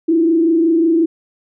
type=tone with frequency modulation; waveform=sine; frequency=329.6 Hz; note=E4; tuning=in tune; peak=-10 dBFS; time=0.08-1.06 s; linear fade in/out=10 ms; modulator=25.5 Hz; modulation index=0.61; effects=none